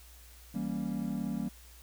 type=chord; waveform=triangle; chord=E diminished seventh; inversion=none; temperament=equal; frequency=164.81 / 196 / 233.1 / 277.2 Hz; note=E3 / G3 / Bb3 / Db4; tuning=0 / 0 / 0 / 0 cents; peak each=-38 / -34 / -34 / -38 dBFS; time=0.54-1.49 s; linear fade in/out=10 ms; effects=added 60 Hz sine -53 dBFS peak until 1.82 s + white hiss -57 dBFS RMS until 1.82 s